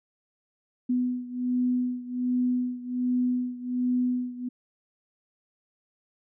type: beating tone pair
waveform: sine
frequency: 248.5 / 249.8 Hz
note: B3 / B3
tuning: +11 / +20 cents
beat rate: 1.3 Hz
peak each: -26 / -29 dBFS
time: 0.89-4.49 s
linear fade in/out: 10 ms
effects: none